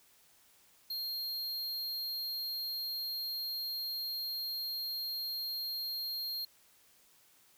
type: tone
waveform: square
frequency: 4220 Hz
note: C8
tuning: 14 cents sharp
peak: -36 dBFS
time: 0.9-6.45 s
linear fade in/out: 5 ms
effects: white hiss -65 dBFS RMS until 7.57 s